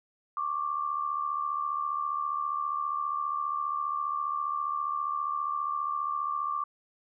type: tone pair together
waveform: sine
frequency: 1099.8 / 1174.7 Hz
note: C#6 / D6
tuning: -14 / 0 cents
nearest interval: minor second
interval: 114 cents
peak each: -33 / -30 dBFS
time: 0.37-6.64 s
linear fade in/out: 2 ms
effects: none